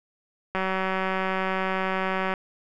click train, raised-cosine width 0.5 ms, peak -12 dBFS, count 339, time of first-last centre 0.55-2.338 s, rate 189 Hz, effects none

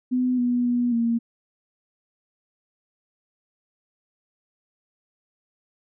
sine tone with pitch steps, 251.8 / 244.4 / 242.9 / 232.4 Hz, B3 / B3 / B3 / A#3, +34 / -18 / -29 / -5 cents, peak -19 dBFS, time 0.11-1.19 s, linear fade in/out 20 ms, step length 270 ms, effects none

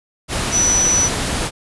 sine tone in noise, 5940 Hz, F#8, 6 cents sharp, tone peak -13 dBFS, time 0.51-1.1 s, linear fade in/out 50 ms, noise pink, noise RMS -21 dBFS, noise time 0.28-1.51 s, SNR +5 dB, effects resampled to 24000 Hz

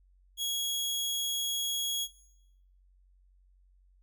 sawtooth tone, 3322 Hz, G#7, in tune, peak -27 dBFS, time 0.37-2.08 s, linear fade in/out 50 ms, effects noise-tail reverb RT60 0.8 s tail -17 dB re dry + added 46 Hz sine -60 dBFS peak until 4.02 s

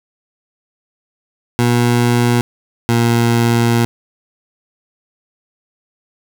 20% pulse tone pair in turn, 120 / 117.53 Hz, B2 / A#2, -49 / +15 cents, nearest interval unison, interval 36 cents, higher first, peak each -6 dBFS, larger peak neither, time 1.59-2.41 / 2.89-3.85 s, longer second, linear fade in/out 0 ms, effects none

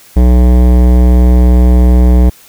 sine tone with hard clipping, 61.4 Hz, B1, 9 cents flat, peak -5 dBFS, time 0.16-2.3 s, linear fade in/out 10 ms, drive 17 dB, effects white hiss -40 dBFS RMS until 2.48 s

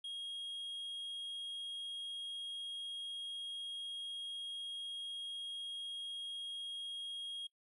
triangle tone, 3268 Hz, G#7, 29 cents flat, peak -40 dBFS, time 0.04-7.47 s, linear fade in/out 5 ms, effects noise-tail reverb RT60 0.1 s tail -23 dB re dry + resampled to 32000 Hz

